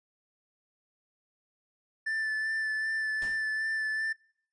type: tone with vibrato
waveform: triangle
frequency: 1760 Hz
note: A6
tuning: in tune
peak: -27 dBFS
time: 2.06-4.13 s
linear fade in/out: 10 ms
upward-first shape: sine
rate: 2.6 Hz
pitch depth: 17 cents each way
type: noise with exponential decay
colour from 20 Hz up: pink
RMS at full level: -42 dBFS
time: 3.22-3.54 s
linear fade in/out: 0 ms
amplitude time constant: 69 ms
effects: noise-tail reverb RT60 0.6 s tail -25 dB re dry + resampled to 22050 Hz